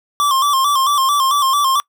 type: tone with vibrato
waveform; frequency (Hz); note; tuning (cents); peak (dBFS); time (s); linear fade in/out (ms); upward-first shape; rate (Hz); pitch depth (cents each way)
square; 1108.7; C#6; 0; -13; 0.2-1.8; 0; square; 4.5; 75
effects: noise-tail reverb RT60 0.1 s tail -25 dB re dry